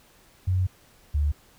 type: tone pair in turn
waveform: sine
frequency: 92.5 / 73.33 Hz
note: F#2 / D2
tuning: 0 / -2 cents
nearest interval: major third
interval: 402 cents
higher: first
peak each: -20 dBFS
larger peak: neither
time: 0.47-0.67 / 1.14-1.32 s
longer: first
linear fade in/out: 10 ms
effects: pink hiss -57 dBFS RMS until 1.58 s